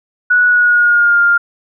sine tone with pitch glide, 1469 to 1403.5 Hz, F#6 to F6, -13 to +8 cents, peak -7 dBFS, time 0.3-1.38 s, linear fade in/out 10 ms, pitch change -79 cents, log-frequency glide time 0.47-1.21 s, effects none

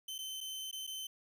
sawtooth tone with dropouts, 3073 Hz, G7, 35 cents flat, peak -37 dBFS, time 0.08-1.07 s, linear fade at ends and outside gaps 5 ms, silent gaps 0.182-0.187 / 0.406-0.41 / 0.713-0.727 / 0.868-0.874 s, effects none

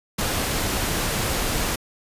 pink noise, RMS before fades -24 dBFS, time 0.18-1.76 s, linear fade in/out 10 ms, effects resampled to 32000 Hz

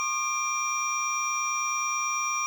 triangle tone cluster, 1082 / 1211 / 2380 / 5730 Hz, C#6 / D#6 / D7 / F8, -42 / -47 / +22 / +44 cents, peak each -30 dBFS, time 0-2.46 s, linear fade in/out 0 ms, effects none

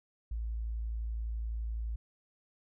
sine tone, 55.9 Hz, A1, 28 cents sharp, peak -33 dBFS, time 0.31-1.96 s, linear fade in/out 5 ms, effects none

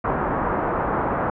white low-pass noise, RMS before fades -23 dBFS, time 0.04-1.3 s, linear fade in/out 5 ms, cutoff 1300 Hz, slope 24 dB/octave, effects low-pass 2000 Hz 12 dB/octave

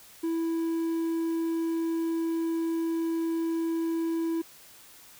triangle tone, 329.6 Hz, E4, in tune, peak -24 dBFS, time 0.23-4.42 s, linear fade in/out 10 ms, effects white hiss -52 dBFS RMS until 5.19 s

